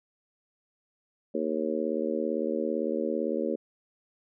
harmonic tone, 77.78 Hz, D#2, in tune, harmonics 3 / 4 / 5 / 6 / 7, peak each -33 / -33 / -33 / -33 / -33 dBFS, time 1.34-3.56 s, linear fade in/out 10 ms, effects none

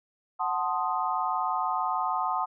sine chord, F# diminished seventh, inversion none, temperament equal, 740 / 880 / 1046.5 / 1244.5 Hz, F#5 / A5 / C6 / Eb6, 0 / 0 / 0 / 0 cents, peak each -31 dBFS, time 0.39-2.46 s, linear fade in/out 20 ms, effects none

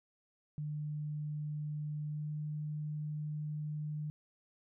sine tone with pitch glide, 150 to 151.04 Hz, D3 to D3, +37 to +49 cents, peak -36 dBFS, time 0.58-4.1 s, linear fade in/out 0 ms, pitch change +12 cents, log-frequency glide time 2.09-2.31 s, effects none

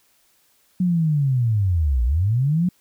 sine linear two-way sweep, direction down then up, 185.1 to 56.3 to 185.1 Hz, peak -16 dBFS, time 0.8-2.69 s, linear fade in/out 5 ms, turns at 2.04 s, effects white hiss -61 dBFS RMS until 2.8 s

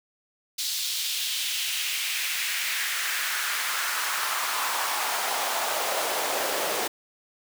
pink noise with high-pass filter sweep, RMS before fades -28 dBFS, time 0.58-6.88 s, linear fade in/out 10 ms, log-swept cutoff 4100 to 470 Hz, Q 1.9, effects none

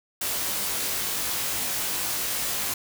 white noise with comb filter, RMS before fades -28 dBFS, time 0.21-2.74 s, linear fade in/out 5 ms, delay 20 ms, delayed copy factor +0.8, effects none

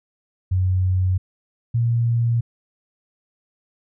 sine tone pair in turn, 92.5 / 117.42 Hz, F#2 / A#2, 0 / +13 cents, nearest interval major third, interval 413 cents, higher second, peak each -16 dBFS, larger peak neither, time 0.51-1.18 / 1.74-2.41 s, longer neither, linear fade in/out 10 ms, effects none

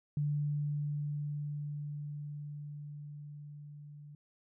sine tone with level ramp, 146.83 Hz, D3, in tune, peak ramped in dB -29 to -48 dBFS, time 0.17-4.15 s, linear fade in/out 2 ms, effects none

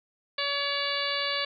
harmonic tone with a mistuned harmonic, 567 Hz, C#5, 39 cents sharp, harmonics 1 / 2 / 3 / 4 / 5 / 6 / 7 / 8, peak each -35 / -35 / -35 / -35 / -35 / -35 / -35 / -35 dBFS, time 0.38-1.45 s, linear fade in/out 5 ms, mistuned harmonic 6, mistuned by +36 cents, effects none

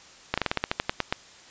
slowing click train, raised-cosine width 0.3 ms, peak -7 dBFS, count 12, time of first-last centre 0.34-1.125 s, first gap 36 ms, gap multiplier 1.13, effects white hiss -50 dBFS RMS until 1.5 s + resampled to 16000 Hz

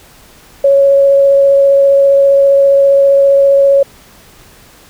sine tone with vibrato, 554.4 Hz, C#5, in tune, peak -4 dBFS, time 0.64-3.83 s, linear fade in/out 5 ms, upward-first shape triangle, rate 15 Hz, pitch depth 10 cents each way, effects pink hiss -41 dBFS RMS until 4.89 s

